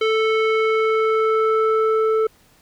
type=tone with low-pass filter sweep; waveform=square; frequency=440 Hz; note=A4; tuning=in tune; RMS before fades=-18 dBFS; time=0.01-2.27 s; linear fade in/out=5 ms; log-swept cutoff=2900 to 1000 Hz; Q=2; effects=pink hiss -55 dBFS RMS until 2.61 s